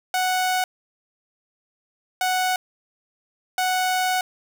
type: tone bursts at uneven times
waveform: sawtooth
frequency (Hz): 740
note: F#5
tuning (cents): 0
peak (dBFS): -16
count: 3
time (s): 0.14-0.64 / 2.21-2.56 / 3.58-4.21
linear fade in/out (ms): 2
effects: none